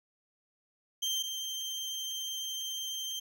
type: tone pair in turn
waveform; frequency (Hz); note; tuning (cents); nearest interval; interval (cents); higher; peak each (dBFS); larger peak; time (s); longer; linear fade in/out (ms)
30% pulse; 3147 / 3147; G7 / G7; +6 / +6; unison; 0; neither; -27 / -32; first; 1.02-1.23 / 1.23-3.2; second; 10
effects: none